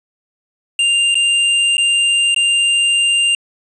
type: tone with dropouts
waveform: square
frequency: 2794 Hz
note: F7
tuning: in tune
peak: -12 dBFS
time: 0.79-3.35 s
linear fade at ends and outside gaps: 2 ms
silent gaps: 1.144-1.153 / 1.77-1.78 / 2.346-2.362 s
effects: resampled to 22050 Hz + 8-bit